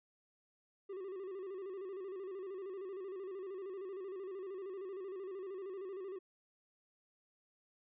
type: tone with vibrato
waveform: triangle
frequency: 382 Hz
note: G4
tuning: 45 cents flat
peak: -40 dBFS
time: 0.89-6.19 s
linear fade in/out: 10 ms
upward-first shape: square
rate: 13 Hz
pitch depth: 69 cents each way
effects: resampled to 8000 Hz